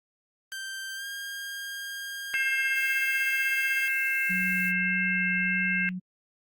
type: tone with pitch glide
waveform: sawtooth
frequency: 1568 to 1612.1 Hz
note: G6 to G6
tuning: 0 to +48 cents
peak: -31 dBFS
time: 0.52-3.88 s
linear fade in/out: 0 ms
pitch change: +48 cents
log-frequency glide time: 0.95-1.05 s
type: harmonic tone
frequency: 532 Hz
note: C5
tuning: 29 cents sharp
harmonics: 3 / 4 / 5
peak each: -28 / -29 / -30 dBFS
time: 2.34-5.89 s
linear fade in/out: 0 ms
type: noise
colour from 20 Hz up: violet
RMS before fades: -42 dBFS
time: 2.73-4.73 s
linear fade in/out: 50 ms
type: tone with vibrato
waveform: sine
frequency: 184.2 Hz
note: F#3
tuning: 7 cents flat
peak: -31 dBFS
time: 4.29-6 s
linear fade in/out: 20 ms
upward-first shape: sine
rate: 1.7 Hz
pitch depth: 12 cents each way
effects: Opus 48 kbps